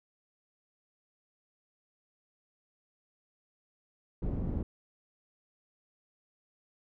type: low-pass noise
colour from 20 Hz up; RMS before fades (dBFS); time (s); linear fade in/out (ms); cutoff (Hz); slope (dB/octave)
pink; -33; 4.22-4.63; 5; 290; 12
effects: none